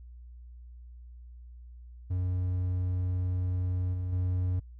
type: tone with level steps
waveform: triangle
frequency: 91 Hz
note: F#2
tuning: 28 cents flat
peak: -25 / -28 / -24 dBFS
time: 2.1-4.6 s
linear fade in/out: 10 ms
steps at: 3.93 / 4.12 s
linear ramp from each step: 10 ms
effects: added 60 Hz sine -45 dBFS peak until 4.79 s